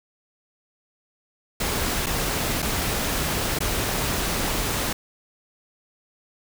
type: noise with dropouts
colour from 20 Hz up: pink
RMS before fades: -25 dBFS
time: 1.6-4.93 s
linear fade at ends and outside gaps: 5 ms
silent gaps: 2.061-2.066 / 2.621-2.625 / 3.589-3.604 s
effects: none